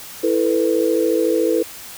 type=chord; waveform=sine; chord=E suspended fourth; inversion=none; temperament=equal; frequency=329.6 / 440 / 493.9 Hz; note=E4 / A4 / B4; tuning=0 / 0 / 0 cents; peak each=-19 dBFS; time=0.23-1.63 s; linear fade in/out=10 ms; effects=white hiss -36 dBFS RMS until 1.97 s